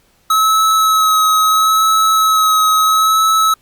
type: tone with vibrato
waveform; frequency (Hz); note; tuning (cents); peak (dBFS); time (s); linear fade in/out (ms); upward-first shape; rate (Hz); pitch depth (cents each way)
square; 1286; E6; -43; -10; 0.3-3.54; 5; sine; 0.74; 18
effects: pink hiss -55 dBFS RMS until 3.61 s + Opus 48 kbps